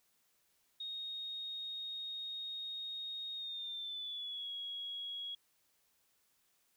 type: tone with pitch glide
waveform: sine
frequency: 3727 to 3320 Hz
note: A#7 to G#7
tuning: -1 to -1 cents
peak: -40 dBFS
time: 0.8-5.35 s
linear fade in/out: 5 ms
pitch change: -200 cents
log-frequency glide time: 3.35-4.51 s
effects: white hiss -75 dBFS RMS until 6.76 s